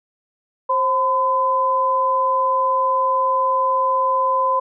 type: tone pair together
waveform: sine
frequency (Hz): 530 / 1014.5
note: C5 / B5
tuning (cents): +22 / +46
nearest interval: major seventh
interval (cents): 1124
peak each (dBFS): -22 / -16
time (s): 0.69-4.6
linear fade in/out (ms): 10
effects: none